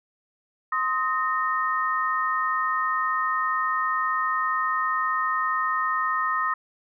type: tone cluster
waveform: sine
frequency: 1045 / 1260 / 1838 Hz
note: C6 / D#6 / A#6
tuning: -2 / +21 / -25 cents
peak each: -28 / -24 / -29 dBFS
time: 0.72-6.54 s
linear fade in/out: 5 ms
effects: none